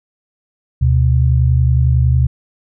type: tone pair together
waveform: sine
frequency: 74.68 / 125.6 Hz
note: D2 / B2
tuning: +30 / +30 cents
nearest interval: major sixth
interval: 900 cents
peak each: -12 dBFS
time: 0.81-2.27 s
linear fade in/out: 10 ms
effects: none